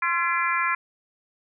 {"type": "harmonic tone with a mistuned harmonic", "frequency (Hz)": 340, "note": "F4", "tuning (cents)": -46, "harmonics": [3, 4, 5, 6, 7], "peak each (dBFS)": [-26, -27, -28, -29, -29], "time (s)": [0.02, 0.75], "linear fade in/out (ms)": 5, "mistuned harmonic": 3, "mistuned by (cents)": 44, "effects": []}